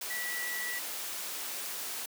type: tone in noise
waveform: sine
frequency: 1950 Hz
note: B6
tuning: 23 cents flat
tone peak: -35 dBFS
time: 0.1-0.79 s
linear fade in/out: 5 ms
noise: white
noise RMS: -38 dBFS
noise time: 0.01-2.06 s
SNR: 0 dB
effects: high-pass 300 Hz 12 dB/octave